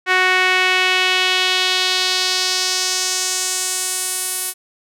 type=tone with band-pass filter sweep; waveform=sawtooth; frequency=370 Hz; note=F#4; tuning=in tune; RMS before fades=-18 dBFS; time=0.06-4.54 s; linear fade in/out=50 ms; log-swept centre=1900 to 11000 Hz; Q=1.9; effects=none